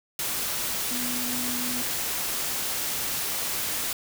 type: tone in noise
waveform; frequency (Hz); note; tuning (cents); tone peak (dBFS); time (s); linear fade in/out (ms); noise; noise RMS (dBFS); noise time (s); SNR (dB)
sine; 246.9; B3; 0; -33; 0.91-1.82; 2; white; -29; 0.19-3.93; -7
effects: none